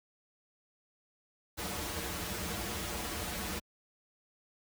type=noise with comb filter; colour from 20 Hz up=pink; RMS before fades=-37 dBFS; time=1.57-3.6 s; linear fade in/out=20 ms; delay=7.6 ms; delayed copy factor=-0.95; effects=high-pass 60 Hz 12 dB/octave